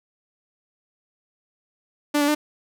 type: tone with pitch steps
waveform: sawtooth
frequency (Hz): 293.7 / 288.7 / 299.7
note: D4 / D4 / D4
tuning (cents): 0 / -30 / +35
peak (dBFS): -14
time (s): 2.14-2.35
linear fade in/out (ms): 10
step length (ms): 70
effects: none